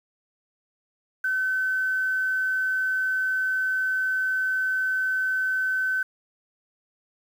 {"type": "tone with quantisation", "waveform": "sine", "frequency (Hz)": 1524, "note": "G6", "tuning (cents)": -49, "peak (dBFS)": -22, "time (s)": [1.24, 6.03], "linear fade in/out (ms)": 5, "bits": 8, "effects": []}